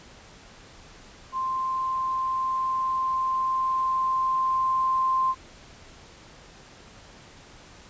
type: tone with level ramp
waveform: sine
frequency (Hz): 1046.5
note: C6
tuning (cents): 0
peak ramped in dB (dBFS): -25 to -20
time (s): 1.32-5.35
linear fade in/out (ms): 50
effects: pink hiss -49 dBFS RMS until 7.89 s + resampled to 16000 Hz